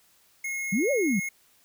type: tone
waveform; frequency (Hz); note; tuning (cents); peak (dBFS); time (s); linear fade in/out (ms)
square; 2163; C#7; -43; -30; 0.44-1.29; 5
type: exponential two-way sweep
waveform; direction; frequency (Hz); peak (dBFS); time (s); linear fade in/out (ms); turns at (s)
sine; up then down; 174.61 to 597 to 174.61; -22; 0.72-1.2; 10; 0.91
effects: white hiss -62 dBFS RMS until 1.64 s